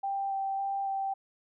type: tone with vibrato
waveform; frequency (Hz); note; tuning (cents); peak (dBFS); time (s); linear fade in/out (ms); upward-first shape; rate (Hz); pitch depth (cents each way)
sine; 784; G5; 0; -29; 0.03-1.14; 10; square; 1.8; 9
effects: none